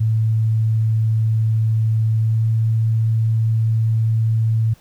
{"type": "tone with pitch glide", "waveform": "sine", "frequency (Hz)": [110.8, 111.89], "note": ["A2", "A2"], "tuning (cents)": [13, 29], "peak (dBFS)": -14, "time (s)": [0, 4.74], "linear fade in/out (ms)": 10, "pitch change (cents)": 16, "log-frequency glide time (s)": [2.18, 2.43], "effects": ["pink hiss -53 dBFS RMS until 4.8 s"]}